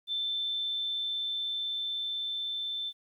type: tone with level ramp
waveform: sine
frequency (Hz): 3542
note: A7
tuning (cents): +11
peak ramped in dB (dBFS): -29 to -32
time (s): 0.07-2.93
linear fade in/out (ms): 50
effects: 11-bit